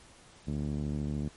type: tone with low-pass filter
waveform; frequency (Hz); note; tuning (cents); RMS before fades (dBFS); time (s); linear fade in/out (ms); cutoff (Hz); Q
5% pulse; 73.42; D2; 0; -33; 0.47-1.29; 10; 200; 1.4
effects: pink hiss -56 dBFS RMS until 1.36 s + MP3 48 kbps